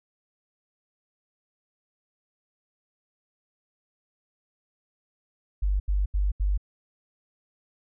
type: tone bursts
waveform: sine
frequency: 49 Hz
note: G1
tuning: in tune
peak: -21 dBFS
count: 4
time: 5.62-6.577 s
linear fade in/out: 10 ms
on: 180 ms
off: 79 ms
effects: none